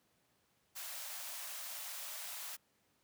white high-pass noise, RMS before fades -45 dBFS, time 0.75-2.57 s, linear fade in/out 20 ms, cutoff 560 Hz, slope 96 dB/octave, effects pink hiss -75 dBFS RMS until 3.03 s + high-pass 100 Hz 12 dB/octave

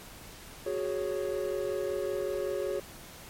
triangle chord, F# suspended second, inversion none, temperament equal, 370 / 415.3 / 554.4 Hz, F#4 / G#4 / C#5, 0 / 0 / 0 cents, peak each -32 dBFS, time 0.66-2.8 s, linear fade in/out 5 ms, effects pink hiss -48 dBFS RMS until 3.29 s + MP3 64 kbps

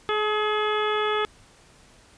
harmonic tone with a mistuned harmonic, 424.1 Hz, G#4, 36 cents sharp, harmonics 1 / 2 / 3 / 4 / 5 / 6 / 7 / 8, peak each -25 / -31 / -27 / -33 / -35 / -38 / -39 / -33 dBFS, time 0.09-1.25 s, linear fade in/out 0 ms, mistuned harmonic 2, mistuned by +16 cents, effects pink hiss -54 dBFS RMS until 2.17 s + resampled to 22050 Hz

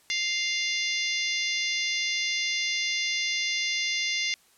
harmonic tone, 698.5 Hz, F5, in tune, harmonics 3 / 4 / 5 / 6 / 7 / 8 / 9, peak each -29 / -34 / -33 / -37 / -34 / -38 / -37 dBFS, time 0.1-4.34 s, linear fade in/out 0 ms, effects white hiss -61 dBFS RMS until 4.57 s + low-pass 12000 Hz 12 dB/octave

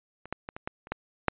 clicks, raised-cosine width 0.5 ms, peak -28 / -16 / -21 / -23 / -17 / -30 / -14 / -7 dBFS, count 8, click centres 0.256 / 0.326 / 0.489 / 0.565 / 0.675 / 0.871 / 0.92 / 1.283 s, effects resampled to 8000 Hz

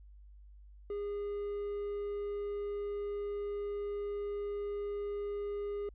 triangle tone, 408.8 Hz, G#4, 27 cents flat, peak -33 dBFS, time 0.9-5.89 s, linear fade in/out 2 ms, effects added 50 Hz sine -52 dBFS peak until 5.94 s + resampled to 8000 Hz

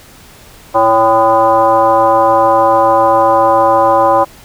sine tone with frequency modulation, 784 Hz, G5, in tune, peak -6 dBFS, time 0.74-4.25 s, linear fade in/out 20 ms, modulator 225 Hz, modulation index 1.5, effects pink hiss -39 dBFS RMS until 4.44 s

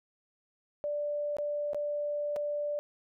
sine tone with dropouts, 587.3 Hz, D5, in tune, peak -30 dBFS, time 0.84-2.79 s, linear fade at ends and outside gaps 0 ms, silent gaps 1.368-1.385 / 1.733-1.746 / 2.361-2.365 s, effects none

